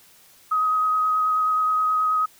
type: tone with vibrato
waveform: sine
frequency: 1261 Hz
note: D#6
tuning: 23 cents sharp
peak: -18 dBFS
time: 0.51-2.26 s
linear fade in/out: 10 ms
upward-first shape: sine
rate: 9.4 Hz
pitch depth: 11 cents each way
effects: white hiss -53 dBFS RMS until 2.39 s